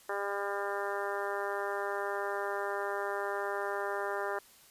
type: harmonic tone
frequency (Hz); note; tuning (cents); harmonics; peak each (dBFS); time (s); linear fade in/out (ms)
200.6; G3; +40; 2 / 3 / 4 / 5 / 6 / 7 / 8 / 9; -37 / -39 / -40 / -41 / -42 / -42 / -43 / -44; 0.09-4.39; 5
effects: white hiss -59 dBFS RMS until 4.7 s + resampled to 32000 Hz